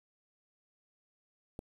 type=click; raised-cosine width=2 ms; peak=-28 dBFS; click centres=1.591 s; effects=9-bit